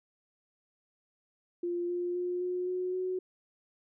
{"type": "tone with pitch steps", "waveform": "sine", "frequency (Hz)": [348.7, 352.8, 356.9, 361, 365.2, 369.4], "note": ["F4", "F4", "F4", "F#4", "F#4", "F#4"], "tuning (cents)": [-3, 18, 38, -43, -23, -3], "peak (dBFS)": -30, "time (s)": [1.63, 3.19], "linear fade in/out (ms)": 5, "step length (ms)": 260, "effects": []}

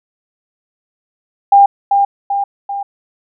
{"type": "tone with echo", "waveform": "sine", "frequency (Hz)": 800, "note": "G5", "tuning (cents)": 35, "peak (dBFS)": -3, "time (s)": [1.52, 1.66], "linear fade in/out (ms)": 5, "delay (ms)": 390, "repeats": 3, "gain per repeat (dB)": -5, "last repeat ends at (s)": 2.83, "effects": []}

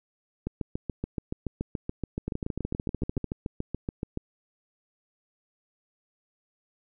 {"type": "two click trains", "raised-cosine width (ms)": 3, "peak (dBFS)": [-17, -17], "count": [14, 27], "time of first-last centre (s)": [[2.28, 3.243], [0.47, 4.174]], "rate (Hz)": [13.5, 7.02], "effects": []}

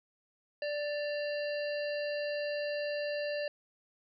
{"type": "harmonic tone with a mistuned harmonic", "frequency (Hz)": 587.3, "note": "D5", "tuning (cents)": 0, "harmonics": [1, 3, 5, 7, 8], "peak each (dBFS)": [-33, -42, -44, -50, -47], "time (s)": [0.62, 3.48], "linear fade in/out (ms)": 2, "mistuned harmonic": 5, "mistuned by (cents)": -110, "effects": []}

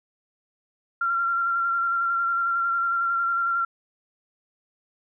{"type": "tone with vibrato", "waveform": "sine", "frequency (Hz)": 1373, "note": "F6", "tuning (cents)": -30, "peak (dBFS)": -21, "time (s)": [1.01, 3.65], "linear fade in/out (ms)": 5, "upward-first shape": "square", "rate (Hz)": 11, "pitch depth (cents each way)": 17, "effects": []}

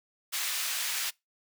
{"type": "high-pass noise", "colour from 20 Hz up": "pink", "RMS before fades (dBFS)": -32, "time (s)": [0.32, 1.11], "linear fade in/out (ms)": 20, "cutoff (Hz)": 2000, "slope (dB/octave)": 12, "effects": ["noise-tail reverb RT60 0.2 s tail -24 dB re dry"]}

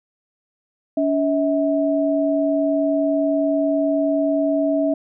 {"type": "tone pair together", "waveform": "sine", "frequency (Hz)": [284.9, 644.6], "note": ["C#4", "E5"], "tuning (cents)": [48, -39], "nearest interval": "octave + major second", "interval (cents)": 1413, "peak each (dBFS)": -19, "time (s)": [0.97, 4.94], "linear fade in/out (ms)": 5, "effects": []}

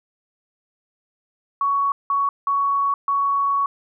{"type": "tone bursts at uneven times", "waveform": "sine", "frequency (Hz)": 1118, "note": "C#6", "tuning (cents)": 14, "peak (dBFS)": -17, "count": 4, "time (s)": [[1.61, 1.92], [2.1, 2.29], [2.47, 2.94], [3.08, 3.66]], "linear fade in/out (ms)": 2, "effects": []}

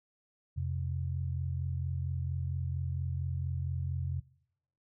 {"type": "tone pair together", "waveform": "sine", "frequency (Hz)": [86.45, 130.81], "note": ["F2", "C3"], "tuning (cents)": [-17, 0], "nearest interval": "perfect fifth", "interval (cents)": 717, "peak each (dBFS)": [-33, -35], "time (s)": [0.56, 4.21], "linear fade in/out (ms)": 20, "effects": ["noise-tail reverb RT60 0.8 s tail -23 dB re dry"]}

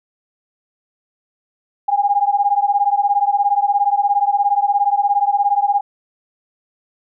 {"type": "beating tone pair", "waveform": "sine", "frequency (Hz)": [803, 820], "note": ["G5", "G#5"], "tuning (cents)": [41, -22], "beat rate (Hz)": 17, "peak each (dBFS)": -16, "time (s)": [1.88, 5.81], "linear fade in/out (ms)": 10, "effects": []}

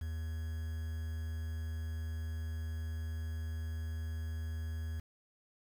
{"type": "tone with quantisation", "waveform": "triangle", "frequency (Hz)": 80.1, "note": "E2", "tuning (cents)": -49, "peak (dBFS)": -34, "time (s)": [0.01, 5], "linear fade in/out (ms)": 5, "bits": 9, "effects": []}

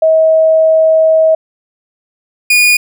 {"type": "tone pair in turn", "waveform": ["sine", "40% pulse"], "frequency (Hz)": [639, 2448], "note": ["D#5", "D#7"], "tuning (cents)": [46, -29], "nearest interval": "octave + major seventh", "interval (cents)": 2325, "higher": "second", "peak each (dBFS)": -5, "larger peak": "neither", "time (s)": [[0.02, 1.35], [2.5, 2.77]], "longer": "first", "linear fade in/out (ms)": 5, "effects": []}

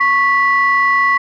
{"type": "tone pair together", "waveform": "sine", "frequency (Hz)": [1105, 1967.5], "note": ["C#6", "B6"], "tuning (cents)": [-6, -7], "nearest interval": "minor seventh", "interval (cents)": 999, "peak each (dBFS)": -12, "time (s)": [0, 1.18], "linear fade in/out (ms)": 10, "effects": ["tanh soft clip ceiling -4 dBFS"]}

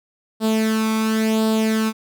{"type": "tone with flanger", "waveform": "sawtooth", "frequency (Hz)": 220, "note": "A3", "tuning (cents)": 0, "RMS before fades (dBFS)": -19, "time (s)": [0.4, 1.93], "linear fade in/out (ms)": 50, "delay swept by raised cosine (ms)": [0.23, 0.86], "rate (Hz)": 0.94, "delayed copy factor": 0.65, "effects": []}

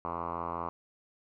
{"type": "tone with low-pass filter", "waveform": "5% pulse", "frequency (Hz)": 85, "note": "F2", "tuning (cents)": -46, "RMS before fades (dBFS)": -36, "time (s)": [0.05, 0.69], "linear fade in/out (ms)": 0, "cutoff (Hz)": 1100, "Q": 5.1, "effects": []}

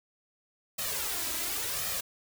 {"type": "noise with flanger", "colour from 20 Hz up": "white", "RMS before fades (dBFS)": -33, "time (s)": [0.78, 2.01], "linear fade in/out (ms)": 10, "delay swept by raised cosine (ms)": [1.6, 3.1], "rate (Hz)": 0.92, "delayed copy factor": 0.65, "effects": []}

